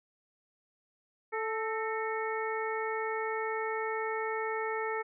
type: harmonic tone with a mistuned harmonic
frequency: 440 Hz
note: A4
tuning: in tune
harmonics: 1 / 2 / 3 / 4 / 5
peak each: -34 / -37 / -39 / -40 / -41 dBFS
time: 1.32-5.03 s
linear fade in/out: 20 ms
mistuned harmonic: 4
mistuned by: +60 cents
effects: none